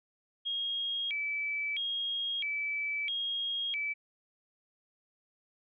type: tone with vibrato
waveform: sine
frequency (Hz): 2744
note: F7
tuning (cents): -31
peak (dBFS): -31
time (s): 0.45-3.94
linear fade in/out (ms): 20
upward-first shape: square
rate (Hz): 0.76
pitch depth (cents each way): 300
effects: none